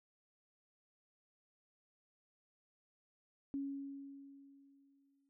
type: tone with exponential decay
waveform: sine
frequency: 277.2 Hz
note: C#4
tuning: in tune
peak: -36 dBFS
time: 3.54-5.29 s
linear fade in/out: 0 ms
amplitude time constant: 380 ms
effects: none